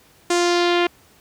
sawtooth tone with low-pass filter sweep, 349.2 Hz, F4, in tune, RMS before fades -18 dBFS, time 0.3-0.87 s, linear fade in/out 5 ms, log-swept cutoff 7900 to 2800 Hz, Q 2, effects pink hiss -53 dBFS RMS until 1.2 s + high-pass 60 Hz 12 dB/octave

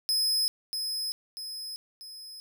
40% pulse tone with echo, 5100 Hz, D#8, 42 cents sharp, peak -23 dBFS, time 0.09-0.48 s, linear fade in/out 0 ms, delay 640 ms, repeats 3, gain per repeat -6 dB, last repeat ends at 2.4 s, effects none

